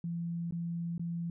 sine tone with dropouts, 169.7 Hz, F3, 49 cents flat, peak -33 dBFS, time 0.04-1.3 s, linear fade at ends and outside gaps 2 ms, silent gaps 0.51-0.523 / 0.98-0.995 s, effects none

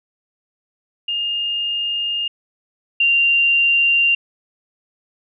sine tone pair in turn, 2826 / 2777 Hz, F7 / F7, +20 / -10 cents, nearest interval unison, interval 30 cents, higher first, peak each -19 / -12 dBFS, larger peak second, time 1.08-2.28 / 3-4.15 s, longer first, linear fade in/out 5 ms, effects none

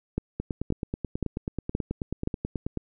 two click trains, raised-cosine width 3 ms, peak -13 / -16 dBFS, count 5 / 23, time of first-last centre 0.18-2.274 / 0.4-2.773 s, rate 1.91 / 9.27 Hz, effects none

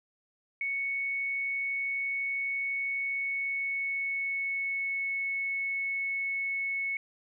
sine tone with pitch glide, 2217 to 2204 Hz, C#7 to C#7, 0 to -11 cents, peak -29 dBFS, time 0.61-6.97 s, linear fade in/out 2 ms, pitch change -11 cents, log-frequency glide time 2.98-5.12 s, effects none

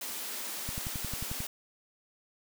white high-pass noise, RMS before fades -38 dBFS, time 0.01-1.47 s, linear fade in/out 5 ms, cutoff 180 Hz, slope 96 dB/octave
click train, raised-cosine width 5 ms, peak -25 dBFS, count 9, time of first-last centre 0.69-1.404 s, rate 11.2 Hz
effects none

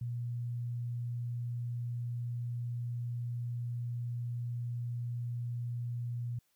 sine tone, 120 Hz, B2, 49 cents flat, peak -34 dBFS, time 0.01-6.39 s, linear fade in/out 5 ms, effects white hiss -75 dBFS RMS until 6.55 s

